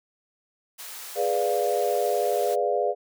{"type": "high-pass noise", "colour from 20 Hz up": "white", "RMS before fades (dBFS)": -39, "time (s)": [0.78, 2.56], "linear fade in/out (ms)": 20, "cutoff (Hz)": 560, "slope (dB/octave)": 12}
{"type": "chord", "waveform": "sine", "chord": "G# diminished seventh", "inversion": "none", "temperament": "equal with one note detuned", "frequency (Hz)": [415.3, 493.9, 587.3, 700.5], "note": ["G#4", "B4", "D5", "F5"], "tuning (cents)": [0, 0, 0, 5], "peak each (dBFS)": -27, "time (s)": [1.15, 2.95], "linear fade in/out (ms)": 50}
{"effects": []}